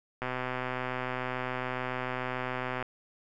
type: click train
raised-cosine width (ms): 0.5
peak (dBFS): -18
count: 332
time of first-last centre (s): 0.22-2.826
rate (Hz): 127
effects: none